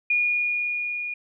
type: tone with level ramp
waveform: sine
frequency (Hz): 2439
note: D#7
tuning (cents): -35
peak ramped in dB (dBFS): -18 to -28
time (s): 0.1-1.14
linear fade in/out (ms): 5
effects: none